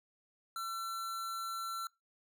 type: tone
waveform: square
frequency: 1350 Hz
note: E6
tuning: 41 cents sharp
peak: -38 dBFS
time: 0.56-1.87 s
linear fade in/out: 2 ms
effects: noise-tail reverb RT60 0.2 s tail -22 dB re dry